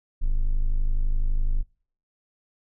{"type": "tone", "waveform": "triangle", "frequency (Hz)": 25.96, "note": "G#0", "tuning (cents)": 0, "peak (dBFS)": -17, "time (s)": [0.21, 1.63], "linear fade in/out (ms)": 20, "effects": ["noise-tail reverb RT60 0.5 s tail -26 dB re dry"]}